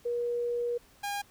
sine / sawtooth tone pair in turn, 478.7 / 810.7 Hz, A#4 / G#5, +46 / -42 cents, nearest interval major sixth, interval 912 cents, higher second, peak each -28 dBFS, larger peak neither, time 0.05-0.78 / 1.03-1.22 s, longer first, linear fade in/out 10 ms, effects pink hiss -60 dBFS RMS until 1.3 s

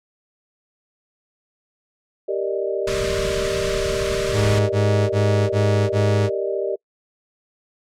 sine chord, Eb major seventh, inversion first, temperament equal, 392 / 466.2 / 587.3 / 622.3 Hz, G4 / Bb4 / D5 / Eb5, 0 / 0 / 0 / 0 cents, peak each -24 / -27 / -27 / -28 dBFS, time 2.28-6.76 s, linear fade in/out 10 ms
pink band-stop noise, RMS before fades -26 dBFS, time 2.87-4.59 s, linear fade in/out 5 ms, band 240 to 1000 Hz, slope 96 dB/octave
40% pulse tone bursts, 104 Hz, G#2, 3 cents sharp, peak -16 dBFS, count 5, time 4.32-6.3 s, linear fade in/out 50 ms, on 380 ms, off 20 ms
effects noise-tail reverb RT60 0.1 s tail -26 dB re dry + low-pass 7000 Hz 12 dB/octave

